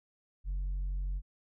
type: tone with tanh clipping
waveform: sine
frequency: 46.25 Hz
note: F#1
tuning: in tune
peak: -32 dBFS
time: 0.44-1.22 s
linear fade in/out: 50 ms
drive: 2 dB
effects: none